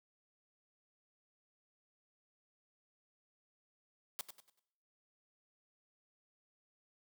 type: noise with echo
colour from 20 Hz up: white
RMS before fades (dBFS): -40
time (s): 4.19-4.21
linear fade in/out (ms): 0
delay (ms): 96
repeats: 4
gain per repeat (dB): -9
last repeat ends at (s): 4.594
effects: noise-tail reverb RT60 0.8 s tail -20 dB re dry + high-pass 150 Hz 12 dB/octave